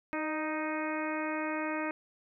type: harmonic tone with a mistuned harmonic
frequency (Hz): 311.1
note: D#4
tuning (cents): 0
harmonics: 1 / 2 / 3 / 4 / 5 / 6 / 7 / 8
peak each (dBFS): -35 / -38 / -40 / -41 / -42 / -43 / -43 / -44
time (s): 0.13-1.91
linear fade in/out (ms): 0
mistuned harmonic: 2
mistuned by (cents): -27
effects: none